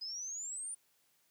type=exponential sweep; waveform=sine; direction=up; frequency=4978 to 9397 Hz; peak=-39 dBFS; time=0.01-0.75 s; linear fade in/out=10 ms; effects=white hiss -73 dBFS RMS until 1.3 s + high-pass 80 Hz 12 dB/octave